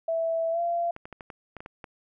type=tone with pitch glide; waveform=sine; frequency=658 to 685.9 Hz; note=E5 to F5; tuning=-3 to -31 cents; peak=-24 dBFS; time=0.08-0.91 s; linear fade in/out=5 ms; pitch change=+72 cents; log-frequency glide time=0.51-0.6 s
type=clicks; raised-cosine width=0.5 ms; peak=-25 dBFS; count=9; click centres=0.964 / 1.055 / 1.127 / 1.208 / 1.302 / 1.567 / 1.605 / 1.661 / 1.842 s
effects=none